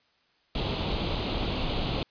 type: noise with comb filter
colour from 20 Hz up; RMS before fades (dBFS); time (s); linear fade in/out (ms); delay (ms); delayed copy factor
pink; -29; 0.55-2.03; 2; 0.29; +0.65
effects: white hiss -67 dBFS RMS until 2.1 s + resampled to 11025 Hz